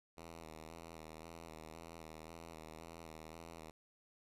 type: tone with vibrato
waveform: 5% pulse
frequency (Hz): 81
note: E2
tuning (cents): -30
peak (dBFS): -39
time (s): 0.17-3.71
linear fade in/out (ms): 5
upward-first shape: square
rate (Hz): 1.9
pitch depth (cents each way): 39
effects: resampled to 32000 Hz + 13-bit